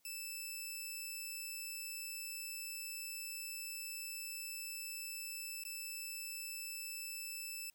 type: tone with dropouts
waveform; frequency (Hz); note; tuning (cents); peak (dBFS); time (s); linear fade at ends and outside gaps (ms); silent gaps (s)
10% pulse; 2637; E7; 0; -34; 0.05-7.7; 2; 5.637-5.65
effects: white hiss -75 dBFS RMS until 7.74 s